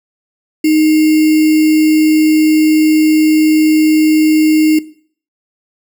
sine tone with sample-and-hold, 310.7 Hz, D#4, 2 cents flat, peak -7 dBFS, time 0.64-4.79 s, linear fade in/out 5 ms, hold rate 2450 Hz, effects noise-tail reverb RT60 0.5 s tail -17 dB re dry

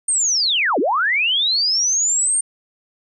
sine linear two-way sweep, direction down then up, 8840 to 239.7 to 8840 Hz, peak -15 dBFS, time 0.08-2.41 s, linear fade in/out 5 ms, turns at 0.79 s, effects none

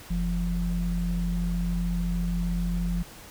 sine tone pair together, 46.04 / 173.5 Hz, F#1 / F3, -8 / -11 cents, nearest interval octave + major seventh, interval 2297 cents, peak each -27 dBFS, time 0.1-3.03 s, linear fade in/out 10 ms, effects pink hiss -46 dBFS RMS until 3.3 s

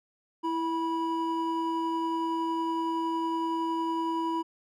triangle tone pair together, 329.6 / 978 Hz, E4 / B5, 0 / -17 cents, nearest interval octave + perfect fifth, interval 1883 cents, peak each -28 dBFS, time 0.43-4.43 s, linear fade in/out 20 ms, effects none

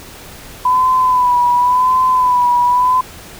sine tone with vibrato, 998 Hz, B5, 18 cents sharp, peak -9 dBFS, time 0.65-3.01 s, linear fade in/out 5 ms, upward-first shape sine, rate 0.92 Hz, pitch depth 45 cents each way, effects pink hiss -35 dBFS RMS until 3.39 s

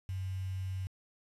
sine tone with quantisation, 94.2 Hz, F#2, 32 cents sharp, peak -34 dBFS, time 0.09-0.87 s, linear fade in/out 0 ms, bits 9, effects resampled to 32000 Hz

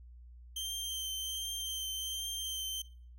sawtooth tone with vibrato, 3136 Hz, G7, in tune, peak -33 dBFS, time 0.56-2.82 s, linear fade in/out 5 ms, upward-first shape triangle, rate 1.3 Hz, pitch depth 21 cents each way, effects noise-tail reverb RT60 0.5 s tail -23 dB re dry + added 60 Hz sine -50 dBFS peak until 3.18 s

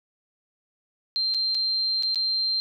sine tone with dropouts, 4155 Hz, C8, 13 cents flat, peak -22 dBFS, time 1.16-2.6 s, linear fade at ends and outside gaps 0 ms, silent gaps 1.34-1.346 / 1.546-1.55 / 2.025-2.033 / 2.146-2.157 s, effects none

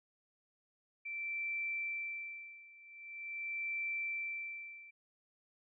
sine tone with tremolo, 2339 Hz, D7, 8 cents flat, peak -35 dBFS, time 1.05-4.91 s, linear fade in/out 10 ms, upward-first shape sine, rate 0.44 Hz, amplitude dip 90%, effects none

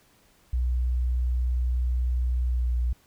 sine tone with pitch glide, 61.74 to 60.36 Hz, B1 to B1, 0 to -39 cents, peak -21 dBFS, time 0.53-2.93 s, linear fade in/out 5 ms, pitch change -39 cents, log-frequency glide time 2.45-2.77 s, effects tanh soft clip ceiling -18 dBFS + pink hiss -61 dBFS RMS until 3.06 s

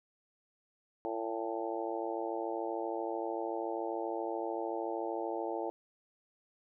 harmonic tone with a mistuned harmonic, 113.3 Hz, A#2, 49 cents flat, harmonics 3 / 4 / 5 / 6 / 7 / 8, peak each -39 / -40 / -41 / -42 / -42 / -43 dBFS, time 1.05-5.7 s, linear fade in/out 0 ms, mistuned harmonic 8, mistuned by -50 cents, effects none

